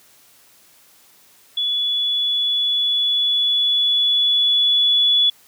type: tone with level ramp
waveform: sine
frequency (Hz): 3418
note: G#7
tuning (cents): +49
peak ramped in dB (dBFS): -18 to -12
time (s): 1.57-5.3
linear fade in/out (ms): 5
effects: white hiss -52 dBFS RMS until 5.47 s + high-pass 80 Hz 12 dB/octave